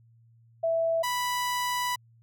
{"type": "tone pair in turn", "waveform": ["sine", "sawtooth"], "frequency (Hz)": [659.3, 986.9], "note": ["E5", "B5"], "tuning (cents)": [0, -2], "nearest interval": "perfect fifth", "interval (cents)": 698, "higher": "second", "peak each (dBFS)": -23, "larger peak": "neither", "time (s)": [[0.63, 1.03], [1.03, 1.96]], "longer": "second", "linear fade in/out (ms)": 10, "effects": ["added 115 Hz sine -56 dBFS peak until 2.22 s"]}